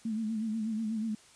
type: tone with vibrato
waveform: sine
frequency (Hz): 220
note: A3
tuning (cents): 0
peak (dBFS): -30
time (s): 0.05-1.15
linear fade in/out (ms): 5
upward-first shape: sine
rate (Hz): 8.2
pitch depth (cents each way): 62
effects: white hiss -58 dBFS RMS until 1.35 s + resampled to 22050 Hz